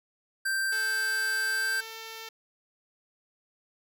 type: tone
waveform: square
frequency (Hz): 1568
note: G6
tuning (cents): 0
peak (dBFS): -27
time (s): 0.45-1.81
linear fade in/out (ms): 10
type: tone with pitch glide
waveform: 5% pulse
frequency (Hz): 437 to 448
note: A4 to A4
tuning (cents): -12 to +31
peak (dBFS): -28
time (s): 0.72-2.29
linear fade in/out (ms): 5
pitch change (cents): +43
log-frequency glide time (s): 1.5-1.86
effects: none

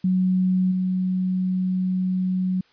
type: tone with level steps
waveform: sine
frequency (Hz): 185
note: F#3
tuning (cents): 0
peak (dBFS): -17 / -20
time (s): 0.04-2.61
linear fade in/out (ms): 5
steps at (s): 0.71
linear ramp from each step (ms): 10
effects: white hiss -59 dBFS RMS until 2.72 s + resampled to 11025 Hz

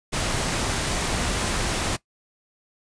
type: noise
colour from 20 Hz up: pink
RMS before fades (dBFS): -25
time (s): 0.12-1.97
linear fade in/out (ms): 20
effects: noise-tail reverb RT60 0.1 s tail -19 dB re dry + resampled to 22050 Hz

